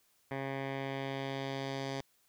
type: tone with low-pass filter sweep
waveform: 10% pulse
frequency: 135.9 Hz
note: C#3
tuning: 34 cents flat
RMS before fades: -38 dBFS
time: 0.31-2.01 s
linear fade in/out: 2 ms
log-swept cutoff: 2000 to 5200 Hz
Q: 1.5
effects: white hiss -71 dBFS RMS until 2.28 s